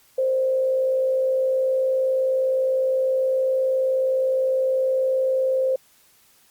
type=tone with frequency modulation; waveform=sine; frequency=523.3 Hz; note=C5; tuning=in tune; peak=-18 dBFS; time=0.18-5.76 s; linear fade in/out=5 ms; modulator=59.4 Hz; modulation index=0.3; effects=white hiss -57 dBFS RMS until 6.5 s + Opus 48 kbps